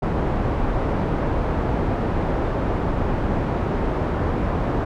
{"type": "low-pass noise", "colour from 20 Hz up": "pink", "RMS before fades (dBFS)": -22, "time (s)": [0.02, 4.85], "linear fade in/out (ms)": 10, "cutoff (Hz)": 960, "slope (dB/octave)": 12, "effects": []}